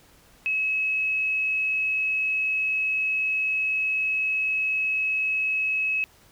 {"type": "tone", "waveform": "sine", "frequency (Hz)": 2572, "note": "E7", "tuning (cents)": -43, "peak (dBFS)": -22, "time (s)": [0.46, 6.04], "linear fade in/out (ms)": 0, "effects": ["pink hiss -56 dBFS RMS until 6.31 s"]}